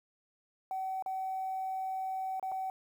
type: tone with dropouts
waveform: sine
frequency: 760 Hz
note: F#5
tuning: 46 cents sharp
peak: -32 dBFS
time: 0.71-2.7 s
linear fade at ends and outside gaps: 1 ms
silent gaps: 1.024-1.061 / 2.397-2.427 / 2.517-2.52 s
effects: tanh soft clip ceiling -29 dBFS + 10-bit

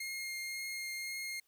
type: tone with vibrato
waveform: sawtooth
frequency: 2133 Hz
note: C7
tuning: 33 cents sharp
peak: -35 dBFS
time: 0-1.4 s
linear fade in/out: 5 ms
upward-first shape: triangle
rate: 1.9 Hz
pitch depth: 11 cents each way
effects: white hiss -75 dBFS RMS until 1.47 s

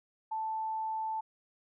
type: tone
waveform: sine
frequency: 880 Hz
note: A5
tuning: in tune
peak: -32 dBFS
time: 0.31-1.21 s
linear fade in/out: 10 ms
effects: none

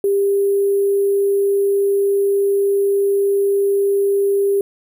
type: tone with sample-and-hold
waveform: sine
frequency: 398.3 Hz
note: G4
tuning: 28 cents sharp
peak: -13 dBFS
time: 0.04-4.61 s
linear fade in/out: 2 ms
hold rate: 11025 Hz
effects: none

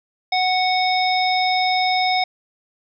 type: harmonic tone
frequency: 740 Hz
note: F#5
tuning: in tune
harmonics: 1 / 3 / 5 / 7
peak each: -18 / -23 / -25 / -26 dBFS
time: 0.32-2.24 s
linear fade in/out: 5 ms
effects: none

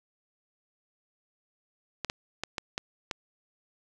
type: clicks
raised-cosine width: 0.2 ms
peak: -14 dBFS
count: 6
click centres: 2.047 / 2.099 / 2.436 / 2.582 / 2.779 / 3.112 s
effects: none

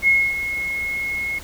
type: tone with ADSR envelope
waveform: sine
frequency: 2167 Hz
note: C#7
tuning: 40 cents flat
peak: -11 dBFS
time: 0.02-1.39 s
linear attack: 55 ms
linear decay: 260 ms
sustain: -11 dB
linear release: 8 ms
effects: added 60 Hz sine -44 dBFS peak until 1.43 s + pink hiss -39 dBFS RMS until 1.43 s

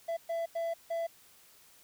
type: tone bursts at uneven times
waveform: triangle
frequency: 668 Hz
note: E5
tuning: 23 cents sharp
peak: -29 dBFS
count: 4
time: 0.08-0.17 / 0.29-0.46 / 0.55-0.74 / 0.9-1.07 s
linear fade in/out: 10 ms
effects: white hiss -60 dBFS RMS until 1.83 s

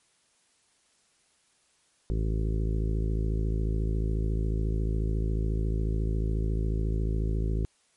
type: harmonic tone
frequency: 54.1 Hz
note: A1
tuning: 29 cents flat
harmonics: 1 / 2 / 3 / 4 / 5 / 6 / 7 / 8 / 9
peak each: -26 / -32 / -35 / -43 / -41 / -43 / -39 / -46 / -50 dBFS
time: 2.1-7.65 s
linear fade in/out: 0 ms
effects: white hiss -67 dBFS RMS until 7.96 s + MP3 48 kbps

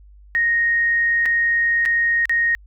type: tone with dropouts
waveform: sine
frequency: 1864.7 Hz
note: A#6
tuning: in tune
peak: -15 dBFS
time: 0.35-2.55 s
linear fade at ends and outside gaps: 0 ms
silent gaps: 1.256-1.26 / 1.853-1.859 / 2.255-2.295 s
effects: added 50 Hz sine -43 dBFS peak until 2.66 s

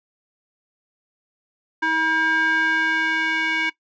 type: tone with band-pass filter sweep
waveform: square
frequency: 320.5 Hz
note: E4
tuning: 49 cents flat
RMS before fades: -21 dBFS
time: 1.82-3.7 s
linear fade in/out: 10 ms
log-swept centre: 1400 to 2100 Hz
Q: 3.7
effects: noise-tail reverb RT60 0.1 s tail -18 dB re dry + resampled to 16000 Hz

